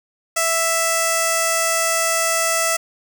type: tone with notch filter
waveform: 5% pulse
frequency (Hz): 660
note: E5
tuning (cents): +2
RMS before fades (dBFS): -19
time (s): 0.36-2.77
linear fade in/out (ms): 10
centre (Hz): 3800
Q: 0.93
effects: none